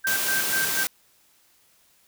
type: tone with tremolo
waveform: sine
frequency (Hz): 1568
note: G6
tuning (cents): 0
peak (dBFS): -23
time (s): 0.04-0.84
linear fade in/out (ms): 10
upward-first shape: square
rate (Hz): 4.1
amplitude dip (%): 75
type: high-pass noise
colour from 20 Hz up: white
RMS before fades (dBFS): -26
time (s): 0.07-0.87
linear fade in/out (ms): 0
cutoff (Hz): 120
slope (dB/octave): 96
effects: white hiss -61 dBFS RMS until 2.07 s